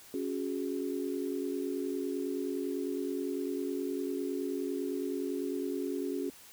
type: chord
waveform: sine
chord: C# suspended fourth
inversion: none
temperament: equal with one note detuned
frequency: 277.2 / 365.5 / 415.3 Hz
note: C#4 / F#4 / G#4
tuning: 0 / -21 / 0 cents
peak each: -35 / -36 / -38 dBFS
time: 0.14-6.3 s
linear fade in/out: 2 ms
effects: white hiss -54 dBFS RMS until 6.52 s